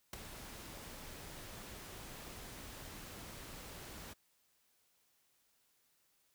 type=noise with ADSR envelope; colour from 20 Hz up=pink; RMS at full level=-39 dBFS; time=0.13-4.14 s; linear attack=4 ms; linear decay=10 ms; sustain=-11 dB; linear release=17 ms; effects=white hiss -75 dBFS RMS until 6.34 s